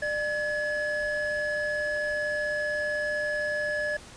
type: tone pair together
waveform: triangle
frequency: 598.6 / 1700 Hz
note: D5 / G#6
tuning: +33 / +40 cents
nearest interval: octave + tritone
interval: 1807 cents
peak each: -28 / -27 dBFS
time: 0.02-3.97 s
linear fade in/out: 5 ms
effects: pink hiss -47 dBFS RMS until 4.16 s + resampled to 22050 Hz